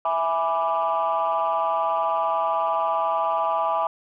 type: chord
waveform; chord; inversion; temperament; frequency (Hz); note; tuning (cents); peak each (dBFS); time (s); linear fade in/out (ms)
sine; E dominant seventh; none; equal; 659.3 / 830.6 / 987.8 / 1174.7; E5 / G#5 / B5 / D6; 0 / 0 / 0 / 0; -25; 0.05-3.87; 2
effects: tanh soft clip ceiling -14 dBFS